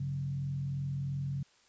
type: tone with frequency modulation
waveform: sine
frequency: 138.59 Hz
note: C#3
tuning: in tune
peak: -32 dBFS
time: 0-1.43 s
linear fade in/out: 5 ms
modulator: 42.9 Hz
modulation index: 0.49
effects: white hiss -65 dBFS RMS until 1.68 s + resampled to 16000 Hz